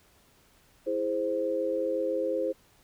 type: chord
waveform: sine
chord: E augmented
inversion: none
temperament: equal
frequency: 329.6 / 415.3 / 523.3 Hz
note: E4 / G#4 / B#4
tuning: 0 / 0 / 0 cents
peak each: -33 / -33 / -28 dBFS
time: 0.86-2.53 s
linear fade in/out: 20 ms
effects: pink hiss -62 dBFS RMS until 2.83 s